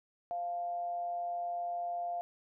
sine tone with amplitude modulation, 697 Hz, F5, 4 cents flat, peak -32 dBFS, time 0.31-2.21 s, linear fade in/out 0 ms, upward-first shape sine, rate 173 Hz, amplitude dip 35%, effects none

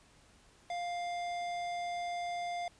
sine tone with tanh clipping, 700 Hz, F5, 4 cents sharp, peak -37 dBFS, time 0.7-2.68 s, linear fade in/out 2 ms, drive 17 dB, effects pink hiss -63 dBFS RMS until 2.79 s + resampled to 22050 Hz

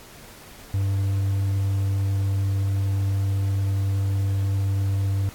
triangle tone, 98 Hz, G2, in tune, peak -18 dBFS, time 0.74-5.29 s, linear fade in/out 0 ms, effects pink hiss -45 dBFS RMS until 5.34 s + AAC 64 kbps

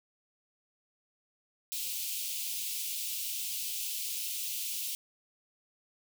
white high-pass noise, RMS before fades -36 dBFS, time 1.72-4.95 s, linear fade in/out 0 ms, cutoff 2500 Hz, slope 48 dB/octave, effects none

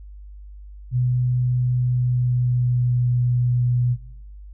sine tone with pitch glide, 124.6 to 122.81 Hz, B2 to B2, +16 to -9 cents, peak -17 dBFS, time 0.91-3.97 s, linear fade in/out 50 ms, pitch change -25 cents, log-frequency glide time 1.71-3.09 s, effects noise-tail reverb RT60 0.7 s tail -18 dB re dry + added 50 Hz sine -37 dBFS peak until 4.53 s

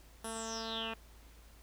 10% pulse tone with low-pass filter sweep, 224.7 Hz, A3, 37 cents sharp, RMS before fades -40 dBFS, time 0.24-0.94 s, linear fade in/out 5 ms, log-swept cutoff 11000 to 2400 Hz, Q 9, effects added 55 Hz sine -56 dBFS peak until 1.62 s + pink hiss -62 dBFS RMS until 1.62 s

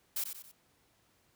blue noise with echo, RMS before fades -34 dBFS, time 0.16-0.24 s, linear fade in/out 5 ms, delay 92 ms, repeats 3, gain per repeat -7 dB, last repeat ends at 0.516 s, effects pink hiss -70 dBFS RMS until 1.35 s + high-pass 60 Hz 12 dB/octave

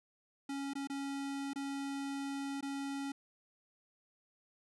square tone with dropouts, 277.2 Hz, C#4, in tune, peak -38 dBFS, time 0.49-3.12 s, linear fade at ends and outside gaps 5 ms, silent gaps 0.735-0.753 / 0.873-0.898 / 1.534-1.558 / 2.609-2.626 s, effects resampled to 24000 Hz

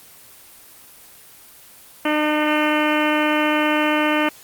harmonic tone with a mistuned harmonic, 302.5 Hz, D#4, 49 cents flat, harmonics 1 / 2 / 3 / 4 / 5 / 6 / 7 / 8 / 9 / 10, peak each -20 / -23 / -25 / -26 / -27 / -28 / -28 / -29 / -30 / -30 dBFS, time 2.05-4.29 s, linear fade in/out 5 ms, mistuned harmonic 7, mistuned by +17 cents, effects white hiss -45 dBFS RMS until 4.43 s + Opus 24 kbps

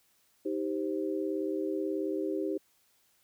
sine chord, C minor, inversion first, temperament just, 314 / 392.4 / 523.3 Hz, Eb4 / G4 / C5, +16 / +2 / 0 cents, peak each -33 / -33 / -38 dBFS, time 0.45-2.58 s, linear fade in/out 10 ms, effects white hiss -69 dBFS RMS until 3.23 s

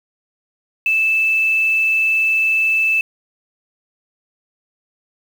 sine tone with quantisation, 2633 Hz, E7, 3 cents flat, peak -13 dBFS, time 0.86-3.01 s, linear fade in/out 2 ms, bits 6, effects none

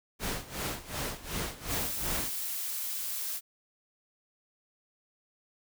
pink noise with tremolo, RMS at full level -33 dBFS, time 0.19-2.32 s, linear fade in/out 50 ms, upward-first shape sine, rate 2.7 Hz, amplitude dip 85%
blue noise, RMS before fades -35 dBFS, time 1.67-3.41 s, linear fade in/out 50 ms
effects none

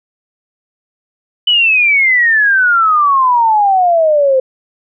sine exponential sweep, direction down, 3004 to 514 Hz, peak -7 dBFS, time 1.47-4.4 s, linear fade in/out 5 ms, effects none

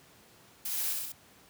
blue noise with echo, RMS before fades -35 dBFS, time 0.65-0.93 s, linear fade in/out 5 ms, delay 64 ms, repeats 3, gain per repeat -2 dB, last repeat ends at 1.122 s, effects pink hiss -58 dBFS RMS until 1.49 s + high-pass 100 Hz 12 dB/octave

